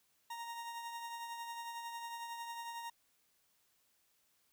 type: tone with tremolo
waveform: 40% pulse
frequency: 932.3 Hz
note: A#5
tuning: in tune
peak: -40 dBFS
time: 0.3-2.9 s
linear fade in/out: 5 ms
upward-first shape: triangle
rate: 11 Hz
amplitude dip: 45%
effects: white hiss -75 dBFS RMS until 4.52 s